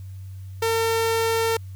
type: tone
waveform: sawtooth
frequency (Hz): 453.3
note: A#4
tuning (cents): -48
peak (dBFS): -16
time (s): 0.62-1.57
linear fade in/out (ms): 5
effects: added 95 Hz sine -34 dBFS peak until 1.75 s + white hiss -59 dBFS RMS until 1.75 s